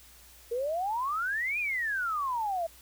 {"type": "exponential two-way sweep", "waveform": "sine", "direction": "up then down", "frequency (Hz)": [456.4, 2508, 646], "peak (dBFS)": -28, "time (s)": [0.51, 2.67], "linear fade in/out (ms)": 10, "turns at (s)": 1.59, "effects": ["added 60 Hz sine -58 dBFS peak until 2.81 s", "white hiss -55 dBFS RMS until 2.81 s"]}